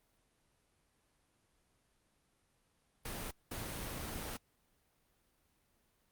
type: noise bursts at uneven times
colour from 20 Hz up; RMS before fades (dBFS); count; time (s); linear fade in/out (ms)
pink; -42; 2; 3.05-3.31 / 3.51-4.37; 5
effects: pink hiss -75 dBFS RMS until 6.11 s + Opus 32 kbps